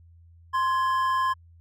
triangle tone pair together, 1046.5 / 1679.1 Hz, C6 / G#6, 0 / +19 cents, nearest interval minor sixth, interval 819 cents, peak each -20 / -30 dBFS, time 0.53-1.34 s, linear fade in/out 20 ms, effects added 84 Hz sine -50 dBFS peak until 1.6 s

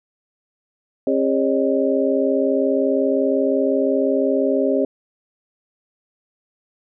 sine tone cluster, 269.7 / 404.3 / 550 / 610 Hz, C#4 / G#4 / C#5 / D#5, -47 / -46 / -14 / -34 cents, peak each -20 / -21 / -21 / -23 dBFS, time 1.07-4.85 s, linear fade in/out 2 ms, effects none

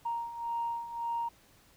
sine beating tone pair, 932.3 / 934.1 Hz, A#5 / A#5, 0 / +3 cents, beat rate 1.8 Hz, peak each -38 / -33 dBFS, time 0.05-1.29 s, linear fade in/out 10 ms, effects tanh soft clip ceiling -25 dBFS + pink hiss -62 dBFS RMS until 1.76 s

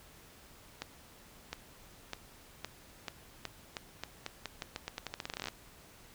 accelerating click train, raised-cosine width 0.2 ms, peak -20 dBFS, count 27, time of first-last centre 0.82-5.484 s, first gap 710 ms, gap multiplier 0.85, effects pink hiss -57 dBFS RMS until 6.14 s

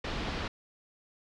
pink low-pass noise, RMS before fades -35 dBFS, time 0.04-0.48 s, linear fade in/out 5 ms, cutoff 4500 Hz, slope 24 dB/octave, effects none

